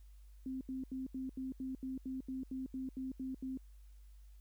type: tone bursts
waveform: sine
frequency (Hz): 261.6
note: C4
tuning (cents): 0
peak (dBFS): -38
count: 14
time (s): 0.46-3.574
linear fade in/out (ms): 2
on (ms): 150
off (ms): 78
effects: added 50 Hz sine -54 dBFS peak until 4.4 s + white hiss -75 dBFS RMS until 4.4 s

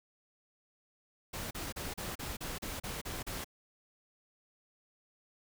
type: noise bursts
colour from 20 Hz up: pink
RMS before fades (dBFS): -40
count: 10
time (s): 1.33-3.445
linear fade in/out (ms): 10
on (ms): 180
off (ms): 35
effects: none

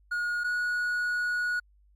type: tone pair in turn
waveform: triangle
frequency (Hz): 1440 / 1457.6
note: F#6 / F#6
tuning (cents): -47 / -26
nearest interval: unison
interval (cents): 21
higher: second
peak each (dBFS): -25 / -24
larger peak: second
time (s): 0.11-0.44 / 0.44-1.6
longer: second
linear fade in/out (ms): 10
effects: added 50 Hz sine -58 dBFS peak until 1.95 s + MP3 64 kbps

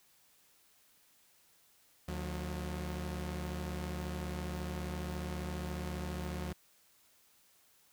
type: tone pair together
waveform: sawtooth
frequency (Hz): 74.7 / 180.36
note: D2 / F#3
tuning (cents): +30 / -44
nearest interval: octave + minor third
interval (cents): 1526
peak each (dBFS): -35 / -37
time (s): 2.08-6.53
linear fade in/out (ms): 5
effects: white hiss -67 dBFS RMS until 7.92 s

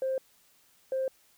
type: tone pair in turn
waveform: sine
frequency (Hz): 527 / 527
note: C5 / C5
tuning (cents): +12 / +12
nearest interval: unison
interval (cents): 0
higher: neither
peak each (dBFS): -26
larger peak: neither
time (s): 0.02-0.18 / 0.92-1.08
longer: neither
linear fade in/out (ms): 2
effects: tanh soft clip ceiling -23 dBFS + white hiss -64 dBFS RMS until 1.37 s

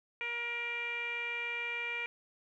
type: tone with low-pass filter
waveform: 10% pulse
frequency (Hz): 473.5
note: A#4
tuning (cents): +27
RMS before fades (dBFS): -37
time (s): 0.21-2.06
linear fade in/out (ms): 0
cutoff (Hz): 2400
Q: 6.6
effects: none

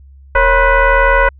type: tone with frequency modulation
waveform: sine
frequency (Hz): 466.6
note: A#4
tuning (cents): +2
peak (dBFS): -7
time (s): 0.35-1.29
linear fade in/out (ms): 5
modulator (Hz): 507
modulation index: 2.8
effects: added 68 Hz sine -37 dBFS peak until 1.39 s

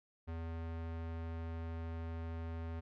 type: tone with low-pass filter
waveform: square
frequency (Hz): 82.41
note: E2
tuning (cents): 0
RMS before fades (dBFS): -42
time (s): 0.27-2.81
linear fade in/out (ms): 20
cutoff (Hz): 2200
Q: 0.65
effects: none

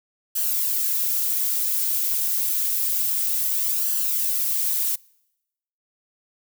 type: noise with flanger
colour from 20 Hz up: violet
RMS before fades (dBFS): -23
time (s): 0.35-4.96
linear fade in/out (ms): 10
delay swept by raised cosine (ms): 0.66 to 6.56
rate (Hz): 0.28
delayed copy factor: +0.55
effects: noise-tail reverb RT60 0.9 s tail -26 dB re dry

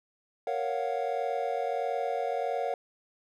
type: chord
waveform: triangle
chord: Gb major seventh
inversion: first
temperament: equal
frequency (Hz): 466.2 / 554.4 / 698.5 / 740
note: Bb4 / Db5 / F5 / Gb5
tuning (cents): 0 / 0 / 0 / 0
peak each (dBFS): -32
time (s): 0.47-2.74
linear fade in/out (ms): 2
effects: none

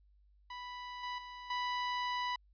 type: tone with level steps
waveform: sawtooth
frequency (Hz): 987.8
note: B5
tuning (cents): 0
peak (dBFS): -39 / -34 / -42 / -30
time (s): 0.5-2.36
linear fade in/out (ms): 5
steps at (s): 1.03 / 1.18 / 1.5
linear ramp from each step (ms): 5
effects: added 50 Hz sine -63 dBFS peak until 2.53 s + resampled to 11025 Hz

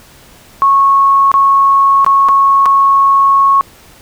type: tone with dropouts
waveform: sine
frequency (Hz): 1100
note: C#6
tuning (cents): -14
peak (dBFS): -5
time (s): 0.62-3.61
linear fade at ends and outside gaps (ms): 0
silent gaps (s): 1.316-1.34 / 2.046-2.064 / 2.286-2.29 / 2.657-2.661
effects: pink hiss -41 dBFS RMS until 4.01 s

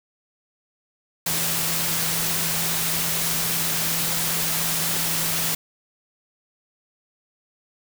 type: tone in noise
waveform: sine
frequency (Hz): 164.81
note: E3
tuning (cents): 0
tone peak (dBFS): -33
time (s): 1.26-5.55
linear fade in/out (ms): 5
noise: white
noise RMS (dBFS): -24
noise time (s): 1.26-5.55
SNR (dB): -12
effects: none

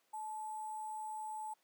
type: tone with sample-and-hold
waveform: sine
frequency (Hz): 865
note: A5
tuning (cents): -30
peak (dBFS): -40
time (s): 0.13-1.54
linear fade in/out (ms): 10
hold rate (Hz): 8820
effects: pink hiss -75 dBFS RMS until 1.63 s + high-pass 400 Hz 12 dB/octave

